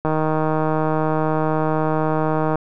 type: click train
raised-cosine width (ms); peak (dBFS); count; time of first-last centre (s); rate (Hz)
1; -7; 392; 0.05-2.556; 156
effects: none